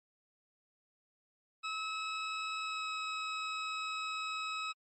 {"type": "tone with pitch glide", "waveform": "20% pulse", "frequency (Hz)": [1291, 1281.3], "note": ["E6", "E6"], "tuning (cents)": [-37, -50], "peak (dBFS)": -31, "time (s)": [1.63, 4.73], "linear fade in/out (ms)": 20, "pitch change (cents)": -13, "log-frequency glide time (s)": [2.61, 2.87], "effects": ["MP3 32 kbps"]}